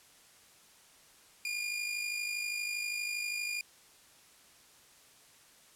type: tone with amplitude modulation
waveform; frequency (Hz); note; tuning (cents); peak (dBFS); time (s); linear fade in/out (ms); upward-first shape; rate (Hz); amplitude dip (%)
sawtooth; 2421; D#7; -48; -28; 1.45-3.61; 2; sine; 52.5; 50
effects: white hiss -60 dBFS RMS until 5.75 s + low-pass 11000 Hz 12 dB/octave